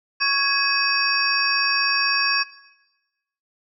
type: tone cluster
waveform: sine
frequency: 1116 / 1660 / 2544 / 4696 / 5520 Hz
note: C#6 / G#6 / D#7 / D8 / F8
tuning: +11 / -1 / +38 / -1 / -21 cents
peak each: -25 / -23 / -23 / -26 / -24 dBFS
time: 0.2-2.44 s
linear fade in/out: 20 ms
effects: noise-tail reverb RT60 1.0 s tail -17 dB re dry